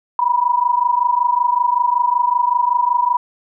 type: tone pair together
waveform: sine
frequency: 962.5 / 987.8 Hz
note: B5 / B5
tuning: -45 / 0 cents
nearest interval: unison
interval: 45 cents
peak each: -16 dBFS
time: 0.19-3.17 s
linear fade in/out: 2 ms
effects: none